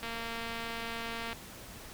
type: click train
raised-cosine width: 0.3 ms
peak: -23 dBFS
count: 300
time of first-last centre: 0.03-1.33 s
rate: 230 Hz
effects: pink hiss -48 dBFS RMS until 1.93 s